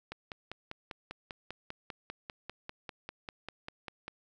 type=click train; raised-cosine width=0.3 ms; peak=-24 dBFS; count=21; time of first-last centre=0.12-4.08 s; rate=5.05 Hz; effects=none